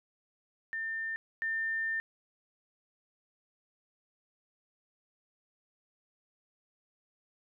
sine tone pair in turn, 1800 / 1800 Hz, A6 / A6, +39 / +39 cents, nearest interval unison, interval 0 cents, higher neither, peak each -33 / -30 dBFS, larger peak second, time 0.73-1.16 / 1.42-2 s, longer second, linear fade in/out 0 ms, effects none

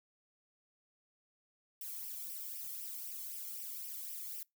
violet noise with flanger, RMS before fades -44 dBFS, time 1.81-4.43 s, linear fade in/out 2 ms, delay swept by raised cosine 0.36 to 0.96 ms, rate 3.9 Hz, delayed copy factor +0.7, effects noise-tail reverb RT60 0.2 s tail -26 dB re dry

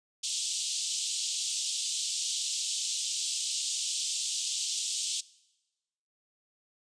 white band-pass noise, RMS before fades -33 dBFS, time 0.23-5.21 s, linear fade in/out 10 ms, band 3000 to 8500 Hz, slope 48 dB/octave, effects noise-tail reverb RT60 1.0 s tail -21 dB re dry + resampled to 22050 Hz

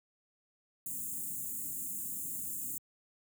white band-stop noise, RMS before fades -39 dBFS, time 0.86-2.78 s, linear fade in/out 2 ms, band 320 to 6800 Hz, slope 96 dB/octave, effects high-pass 100 Hz 12 dB/octave

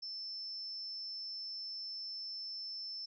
sine tone with amplitude modulation, 5300 Hz, E8, 9 cents sharp, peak -39 dBFS, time 0.02-3.06 s, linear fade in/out 10 ms, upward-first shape sine, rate 296 Hz, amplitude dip 35%, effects none

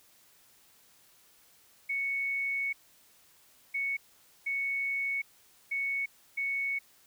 sine tone bursts at uneven times, 2217 Hz, C#7, in tune, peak -29 dBFS, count 5, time 1.89-2.73 / 3.74-3.97 / 4.46-5.22 / 5.71-6.06 / 6.37-6.79 s, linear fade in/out 10 ms, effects white hiss -62 dBFS RMS until 7.06 s

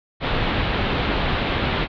pink low-pass noise, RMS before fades -22 dBFS, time 0.2-1.88 s, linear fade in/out 50 ms, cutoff 3900 Hz, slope 48 dB/octave, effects none

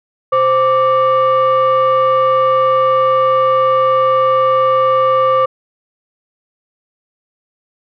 sine tone pair together, 523 / 1171.6 Hz, C5 / D6, -1 / -5 cents, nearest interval octave + major second, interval 1396 cents, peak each -10 dBFS, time 0.32-5.46 s, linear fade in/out 10 ms, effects tanh soft clip ceiling -6 dBFS

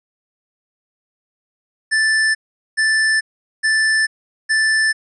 square tone bursts, 1760 Hz, A6, in tune, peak -14 dBFS, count 4, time 1.91-4.93 s, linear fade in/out 20 ms, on 440 ms, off 420 ms, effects resampled to 24000 Hz

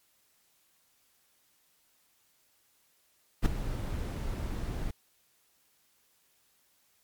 brown noise with ADSR envelope, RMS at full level -21 dBFS, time 3.42-4.91 s, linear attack 39 ms, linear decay 6 ms, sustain -13 dB, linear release 6 ms, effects white hiss -69 dBFS RMS until 7.03 s + MP3 96 kbps

